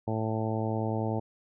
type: harmonic tone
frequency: 110.4 Hz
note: A2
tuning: 6 cents sharp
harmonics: 1 / 2 / 3 / 4 / 5 / 6 / 7 / 8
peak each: -31 / -34 / -36 / -37 / -38 / -39 / -39 / -40 dBFS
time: 0.07-1.2 s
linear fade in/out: 10 ms
effects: none